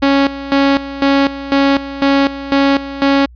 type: tone with tremolo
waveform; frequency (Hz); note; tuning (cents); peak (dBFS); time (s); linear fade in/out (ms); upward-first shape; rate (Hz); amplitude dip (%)
sawtooth; 276.8; C#4; -2; -5; 0.02-3.26; 10; square; 2; 80
effects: added 60 Hz sine -36 dBFS peak until 3.35 s + resampled to 11025 Hz